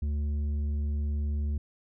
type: tone with tanh clipping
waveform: sine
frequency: 73.42 Hz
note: D2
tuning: in tune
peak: -28 dBFS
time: 0.02-1.58 s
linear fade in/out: 5 ms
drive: 7 dB
effects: none

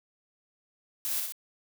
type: noise with echo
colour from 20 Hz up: blue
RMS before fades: -32 dBFS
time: 1.05-1.2 s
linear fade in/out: 0 ms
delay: 61 ms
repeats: 2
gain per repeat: -3 dB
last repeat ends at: 1.322 s
effects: none

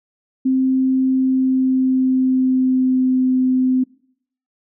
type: tone with pitch glide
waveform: sine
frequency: 261.6 to 257 Hz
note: C4 to C4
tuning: 0 to -31 cents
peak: -13 dBFS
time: 0.45-3.84 s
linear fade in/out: 10 ms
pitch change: -31 cents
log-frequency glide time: 1.12-3.22 s
effects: noise-tail reverb RT60 0.7 s tail -24 dB re dry

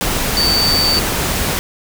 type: tone in noise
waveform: sine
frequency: 4576 Hz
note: D8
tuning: 46 cents flat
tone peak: -13 dBFS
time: 0.37-0.99 s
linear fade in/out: 0 ms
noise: pink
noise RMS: -18 dBFS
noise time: 0.01-1.59 s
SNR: +2 dB
effects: none

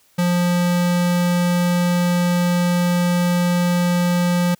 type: tone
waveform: square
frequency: 176.1 Hz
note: F3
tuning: 15 cents sharp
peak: -16 dBFS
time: 0.18-4.55 s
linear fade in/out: 10 ms
effects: white hiss -57 dBFS RMS until 4.59 s

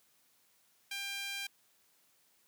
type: tone with high-pass filter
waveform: sawtooth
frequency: 796 Hz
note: G5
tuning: 26 cents sharp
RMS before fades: -40 dBFS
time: 0.91-1.47 s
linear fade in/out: 5 ms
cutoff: 2400 Hz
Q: 1.8
effects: white hiss -70 dBFS RMS until 2.47 s + high-pass 100 Hz 12 dB/octave

